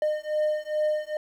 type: beating tone pair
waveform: triangle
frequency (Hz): 608 / 610.4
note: D#5 / D#5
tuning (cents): -40 / -33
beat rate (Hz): 2.4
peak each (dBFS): -25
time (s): 0.02-1.17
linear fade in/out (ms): 2
effects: 10-bit